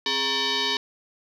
sine tone with frequency modulation, 415.3 Hz, G#4, in tune, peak -21 dBFS, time 0.06-0.77 s, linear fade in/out 2 ms, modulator 680 Hz, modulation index 6.5, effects tanh soft clip ceiling -17 dBFS

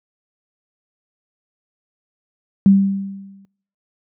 sine tone with exponential decay, 196 Hz, G3, in tune, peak -5 dBFS, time 2.66-3.45 s, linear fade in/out 0 ms, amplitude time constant 170 ms, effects noise-tail reverb RT60 0.7 s tail -24 dB re dry + high-pass 100 Hz 12 dB/octave

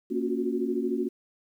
sine chord, Gb major seventh, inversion first, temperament equal with one note detuned, 233.1 / 277.2 / 356.8 / 370 Hz, Bb3 / Db4 / F4 / Gb4, 0 / 0 / +37 / 0 cents, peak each -31 dBFS, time 0.1-1.09 s, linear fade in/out 20 ms, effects 10-bit

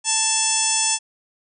harmonic tone with a mistuned harmonic, 885 Hz, A5, 10 cents sharp, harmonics 1 / 2 / 3 / 4 / 5 / 6 / 7 / 8 / 9 / 10, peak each -28 / -35 / -28 / -29 / -35 / -26 / -25 / -26 / -24 / -26 dBFS, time 0.04-0.99 s, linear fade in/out 50 ms, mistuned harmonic 4, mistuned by -82 cents, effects none

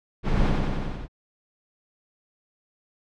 brown noise with echo, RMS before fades -22 dBFS, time 0.23-0.53 s, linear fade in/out 50 ms, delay 92 ms, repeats 6, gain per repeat -2 dB, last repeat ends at 1.082 s, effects low-pass 4000 Hz 12 dB/octave

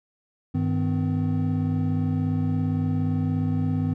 triangle tone cluster, 99.6 / 156.9 / 255.1 Hz, G2 / D#3 / C4, +28 / +15 / -44 cents, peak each -24 dBFS, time 0.54-3.94 s, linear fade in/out 10 ms, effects none

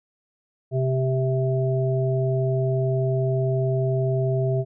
harmonic tone, 130.81 Hz, C3, in tune, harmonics 1 / 3 / 5, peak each -21 / -26 / -28 dBFS, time 0.71-4.65 s, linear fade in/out 50 ms, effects none

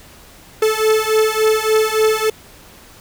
45% pulse beating tone pair, 434.2 / 437.7 Hz, A4 / A4, -23 / -9 cents, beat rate 3.5 Hz, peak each -16 dBFS, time 0.62-2.3 s, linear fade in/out 5 ms, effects pink hiss -43 dBFS RMS until 3 s

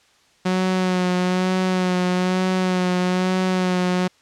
sawtooth tone with vibrato, 183.4 Hz, F#3, 15 cents flat, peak -14 dBFS, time 0.45-4.08 s, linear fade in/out 10 ms, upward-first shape sine, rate 1.1 Hz, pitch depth 25 cents each way, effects white hiss -57 dBFS RMS until 4.21 s + low-pass 6000 Hz 12 dB/octave

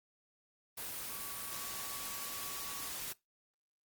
sine tone in noise, 1134 Hz, C#6, 39 cents sharp, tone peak -50 dBFS, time 1.09-2.89 s, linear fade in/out 10 ms, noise white, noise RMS -42 dBFS, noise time 0.77-3.13 s, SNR -11 dB, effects noise-tail reverb RT60 0.2 s tail -21 dB re dry + Opus 24 kbps

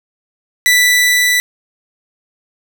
sawtooth tone with level ramp, 1975.5 Hz, B6, in tune, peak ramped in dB -4 to -7 dBFS, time 0.66-1.4 s, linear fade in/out 0 ms, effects none

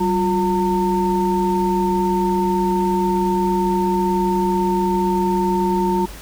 sine tone cluster, 191 / 354.5 / 909 Hz, G3 / F4 / A#5, -45 / +26 / -44 cents, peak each -20 dBFS, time 0-6.06 s, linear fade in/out 10 ms, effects added 50 Hz sine -35 dBFS peak until 6.21 s + pink hiss -38 dBFS RMS until 6.21 s

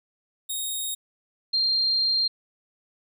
10% pulse / sine tone pair in turn, 3732 / 4189 Hz, A#7 / C8, +1 / +1 cents, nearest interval major second, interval 200 cents, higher second, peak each -20 dBFS, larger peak neither, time 0.49-0.95 / 1.53-2.28 s, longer second, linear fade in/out 10 ms, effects none

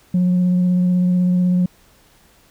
sine tone with vibrato, 180 Hz, F#3, 47 cents flat, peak -11 dBFS, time 0.14-1.66 s, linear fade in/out 5 ms, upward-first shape sine, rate 16 Hz, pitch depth 12 cents each way, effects tanh soft clip ceiling -11 dBFS + pink hiss -53 dBFS RMS until 2.5 s

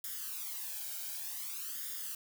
blue noise with flanger, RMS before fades -41 dBFS, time 0.04-2.15 s, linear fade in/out 2 ms, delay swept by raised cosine 0.58 to 1.32 ms, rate 0.54 Hz, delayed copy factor +0.8, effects none

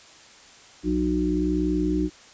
harmonic tone with a mistuned harmonic, 60.9 Hz, B1, 24 cents flat, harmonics 1 / 3 / 5 / 6, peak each -29 / -28 / -23 / -29 dBFS, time 0.83-2.1 s, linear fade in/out 50 ms, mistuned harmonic 3, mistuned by -19 cents, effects white hiss -49 dBFS RMS until 2.33 s + resampled to 16000 Hz

